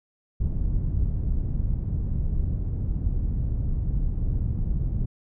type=low-pass noise; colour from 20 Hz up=pink; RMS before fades=-25 dBFS; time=0.4-5.06 s; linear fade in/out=10 ms; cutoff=120 Hz; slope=12 dB/octave; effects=none